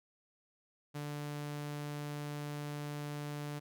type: tone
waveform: sawtooth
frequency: 146.83 Hz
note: D3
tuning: in tune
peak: -35 dBFS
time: 0.94-3.6 s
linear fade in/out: 20 ms
effects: none